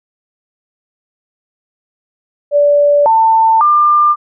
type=tone with pitch steps; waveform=sine; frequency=580 / 894 / 1196 Hz; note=D5 / A5 / D6; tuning=-22 / +27 / +31 cents; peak=-6 dBFS; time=2.51-4.16 s; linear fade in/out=50 ms; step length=550 ms; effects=none